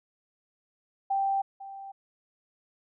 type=tone with echo; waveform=sine; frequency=784 Hz; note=G5; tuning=in tune; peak=-24 dBFS; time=1.1-1.42 s; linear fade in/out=10 ms; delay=500 ms; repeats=1; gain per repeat=-15 dB; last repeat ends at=1.92 s; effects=none